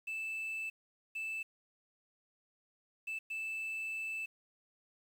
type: tone bursts at uneven times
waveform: sine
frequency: 2637 Hz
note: E7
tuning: in tune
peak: -34 dBFS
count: 4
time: 0.07-0.7 / 1.15-1.43 / 3.07-3.19 / 3.3-4.26 s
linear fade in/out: 10 ms
effects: tanh soft clip ceiling -36 dBFS + 10-bit